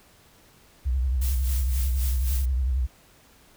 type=tone with vibrato; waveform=sine; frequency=64.2 Hz; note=C2; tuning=32 cents flat; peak=-21 dBFS; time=0.85-2.87 s; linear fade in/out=20 ms; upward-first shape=triangle; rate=11 Hz; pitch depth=150 cents each way
type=noise with tremolo; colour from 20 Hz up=blue; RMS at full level=-34 dBFS; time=1.21-2.46 s; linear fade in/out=10 ms; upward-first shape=sine; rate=3.8 Hz; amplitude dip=65%
effects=pink hiss -56 dBFS RMS until 3.56 s